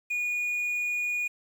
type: tone with quantisation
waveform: triangle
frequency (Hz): 2449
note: D#7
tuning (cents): -28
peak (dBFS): -25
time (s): 0.1-1.28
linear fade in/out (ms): 10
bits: 9
effects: none